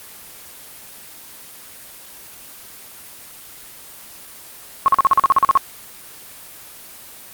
sine tone bursts, 1090 Hz, C#6, 29 cents flat, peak -8 dBFS, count 12, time 4.86-5.574 s, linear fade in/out 0 ms, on 21 ms, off 42 ms, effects white hiss -39 dBFS RMS until 7.33 s + Opus 24 kbps

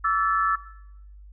sine tone cluster, 1144 / 1325 / 1741 Hz, D6 / E6 / A6, -46 / +9 / -19 cents, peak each -26 / -21 / -28 dBFS, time 0.04-0.56 s, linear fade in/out 10 ms, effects noise-tail reverb RT60 0.8 s tail -17 dB re dry + added 50 Hz sine -43 dBFS peak until 1.32 s

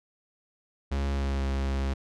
45% pulse tone with pitch glide, 69.3 to 67.8 Hz, C#2 to C#2, 0 to -38 cents, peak -26 dBFS, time 0.91-1.94 s, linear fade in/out 10 ms, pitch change -38 cents, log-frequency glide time 1.13-1.44 s, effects low-pass 6000 Hz 12 dB/octave

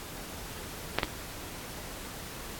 clicks, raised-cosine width 0.3 ms, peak -8 dBFS, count 2, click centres 0.986 / 1.032 s, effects pink hiss -42 dBFS RMS until 2.59 s + AAC 64 kbps

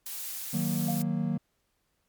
blue noise, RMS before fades -37 dBFS, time 0.06-1.02 s, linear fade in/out 2 ms
triangle chord, D# minor, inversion none, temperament equal, 155.56 / 185 / 233.1 Hz, D#3 / F#3 / A#3, 0 / 0 / 0 cents, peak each -29 dBFS, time 0.53-1.38 s, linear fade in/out 10 ms
sine tone with exponential decay, 701 Hz, F5, 6 cents sharp, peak -30 dBFS, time 0.88-1.1 s, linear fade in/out 5 ms, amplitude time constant 47 ms
effects pink hiss -75 dBFS RMS until 2.08 s + MP3 96 kbps

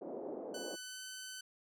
pink band-pass noise, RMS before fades -44 dBFS, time 0.01-0.76 s, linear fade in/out 10 ms, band 310 to 610 Hz, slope 24 dB/octave
10% pulse tone with pitch glide, 1500 to 1516.6 Hz, F#6 to F#6, +23 to +42 cents, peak -36 dBFS, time 0.54-1.41 s, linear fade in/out 5 ms, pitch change +19 cents, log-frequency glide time 0.76-1.01 s
effects none

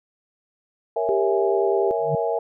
sine chord, A# half-diminished seventh, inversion none, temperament equal, 466.2 / 554.4 / 659.3 / 830.6 Hz, A#4 / C#5 / E5 / G#5, 0 / 0 / 0 / 0 cents, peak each -24 / -29 / -25 / -28 dBFS, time 0.96-2.39 s, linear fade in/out 5 ms
sine tone with vibrato, 395.7 Hz, G4, 16 cents sharp, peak -20 dBFS, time 1.09-1.91 s, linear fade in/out 0 ms, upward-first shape sine, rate 9.7 Hz, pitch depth 10 cents each way
sine tone with exponential growth, 149.5 Hz, D3, 31 cents sharp, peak -19 dBFS, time 1.98-2.15 s, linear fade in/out 2 ms, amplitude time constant 35 ms
effects none

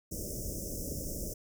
pink band-stop noise, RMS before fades -38 dBFS, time 0.11-1.34 s, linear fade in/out 10 ms, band 620 to 5300 Hz, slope 96 dB/octave, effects none

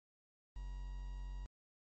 triangle tone with quantisation, 46.25 Hz, F#1, in tune, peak -40 dBFS, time 0.56-1.46 s, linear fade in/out 0 ms, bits 10, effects MP3 32 kbps

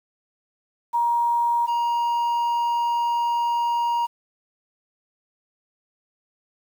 sine / triangle tone pair in turn, 945 / 945 Hz, A#5 / A#5, +23 / +23 cents, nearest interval unison, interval 0 cents, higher neither, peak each -18 dBFS, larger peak neither, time 0.93-1.67 / 1.67-4.07 s, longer second, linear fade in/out 20 ms, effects 8-bit

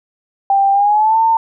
sine tone with pitch glide, 789 to 901.1 Hz, G5 to A5, +11 to +41 cents, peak -9 dBFS, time 0.5-1.37 s, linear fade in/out 2 ms, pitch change +230 cents, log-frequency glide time 0.72-1.19 s, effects none

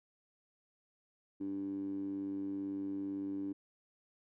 15% pulse tone with band-pass filter, 97.9 Hz, G2, 2 cents flat, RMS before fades -39 dBFS, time 1.4-3.53 s, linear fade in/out 10 ms, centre 300 Hz, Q 7.6, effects none

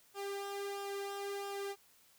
sawtooth tone with flanger, 399.3 Hz, G4, 32 cents sharp, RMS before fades -41 dBFS, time 0.14-1.76 s, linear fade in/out 50 ms, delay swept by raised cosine 0.47 to 2.07 ms, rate 1.5 Hz, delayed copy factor -0.65, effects white hiss -66 dBFS RMS until 2.18 s

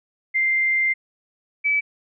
sine tone pair in turn, 2093 / 2298 Hz, C7 / D7, 0 / -38 cents, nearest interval major second, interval 162 cents, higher second, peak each -17 dBFS, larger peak neither, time 0.34-0.94 / 1.64-1.81 s, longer first, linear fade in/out 20 ms, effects none

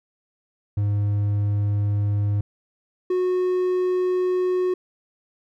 triangle tone pair in turn, 102.6 / 365.6 Hz, G#2 / F#4, -21 / -21 cents, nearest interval octave + minor seventh, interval 2200 cents, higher second, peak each -17 dBFS, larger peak neither, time 0.77-2.41 / 3.1-4.74 s, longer neither, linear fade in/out 5 ms, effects none

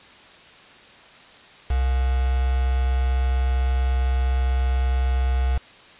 sine tone with quantisation, 64.6 Hz, C2, 21 cents flat, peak -18 dBFS, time 1.7-5.58 s, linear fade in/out 5 ms, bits 5, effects white hiss -47 dBFS RMS until 5.99 s + resampled to 8000 Hz

